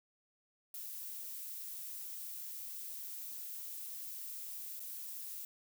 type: noise with dropouts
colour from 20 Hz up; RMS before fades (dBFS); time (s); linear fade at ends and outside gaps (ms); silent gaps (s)
violet; -45; 0.74-5.45; 2; 4.796-4.802
effects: none